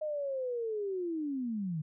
sine linear sweep, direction down, 622.3 to 146.83 Hz, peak -32 dBFS, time 0.01-1.82 s, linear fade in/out 10 ms, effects none

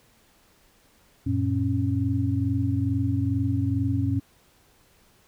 sine tone cluster, 93.4 / 115.7 / 274.1 Hz, F#2 / A#2 / C#4, +17 / -13 / -19 cents, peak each -26 dBFS, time 1.26-4.2 s, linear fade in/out 10 ms, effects pink hiss -60 dBFS RMS until 5.27 s

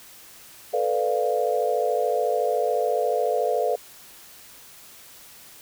sine chord, B half-diminished seventh, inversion third, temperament equal, 440 / 493.9 / 587.3 / 698.5 Hz, A4 / B4 / D5 / F5, 0 / 0 / 0 / 0 cents, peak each -26 / -25 / -27 / -26 dBFS, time 0.73-3.76 s, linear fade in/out 10 ms, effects white hiss -47 dBFS RMS until 5.61 s

